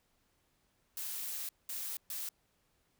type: noise bursts at uneven times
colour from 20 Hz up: blue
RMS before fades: -40 dBFS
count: 3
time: 0.97-1.49 / 1.69-1.97 / 2.1-2.29 s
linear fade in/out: 2 ms
effects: pink hiss -75 dBFS RMS until 2.99 s